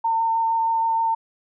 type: tone with vibrato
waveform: sine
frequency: 907 Hz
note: A#5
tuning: 48 cents flat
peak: -18 dBFS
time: 0.04-1.15 s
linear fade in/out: 10 ms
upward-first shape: square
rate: 6.4 Hz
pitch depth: 8 cents each way
effects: none